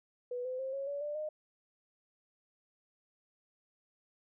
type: tone with pitch steps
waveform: sine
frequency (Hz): 492.3 / 510.5 / 529.5 / 549.1 / 569.4 / 590.5 / 612.4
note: B4 / C5 / C5 / C#5 / C#5 / D5 / D#5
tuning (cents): -6 / -43 / +21 / -17 / +46 / +9 / -28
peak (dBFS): -35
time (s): 0.31-1.29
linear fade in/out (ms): 5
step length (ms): 140
effects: none